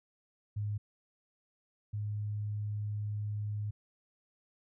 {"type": "tone pair in turn", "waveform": "sine", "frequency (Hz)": [104.1, 104.61], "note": ["G#2", "G#2"], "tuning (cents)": [5, 13], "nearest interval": "unison", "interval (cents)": 8, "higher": "second", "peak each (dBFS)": [-32, -33], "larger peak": "first", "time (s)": [[0.56, 0.78], [1.93, 3.71]], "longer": "second", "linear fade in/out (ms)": 10, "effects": []}